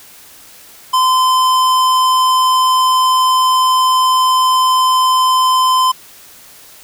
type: tone with hard clipping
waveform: sine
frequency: 1028 Hz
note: C6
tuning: 31 cents flat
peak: -11 dBFS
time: 0.93-5.92 s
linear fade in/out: 10 ms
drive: 16 dB
effects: white hiss -40 dBFS RMS until 6.83 s